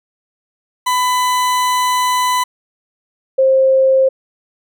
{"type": "tone pair in turn", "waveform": ["40% pulse", "sine"], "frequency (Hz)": [1000, 529.7], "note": ["B5", "C5"], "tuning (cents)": [21, 21], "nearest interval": "major seventh", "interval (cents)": 1100, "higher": "first", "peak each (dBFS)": [-12, -8], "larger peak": "second", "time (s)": [[0.86, 2.44], [3.38, 4.09]], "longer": "first", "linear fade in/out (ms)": 10, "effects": []}